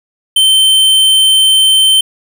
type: tone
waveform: square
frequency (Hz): 3100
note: G7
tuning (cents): -20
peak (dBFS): -6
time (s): 0.36-2.01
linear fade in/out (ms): 5
effects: none